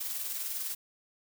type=noise with tremolo; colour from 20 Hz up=blue; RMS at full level=-34 dBFS; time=0-0.75 s; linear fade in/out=10 ms; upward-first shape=sine; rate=20 Hz; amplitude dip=40%; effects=none